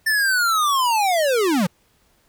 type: linear sweep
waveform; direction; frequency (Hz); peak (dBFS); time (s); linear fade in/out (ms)
square; down; 1792 to 161.1; -17; 0.06-1.67; 10
effects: pink hiss -61 dBFS RMS until 2.28 s